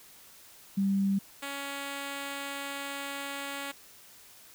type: tone pair in turn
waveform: sine / 5% pulse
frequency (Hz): 196.3 / 279.5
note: G3 / C#4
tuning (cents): +3 / +14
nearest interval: tritone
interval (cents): 611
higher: second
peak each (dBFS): -24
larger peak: neither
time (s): 0.77-1.19 / 1.42-3.72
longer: second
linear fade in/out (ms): 10
effects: white hiss -54 dBFS RMS until 4.54 s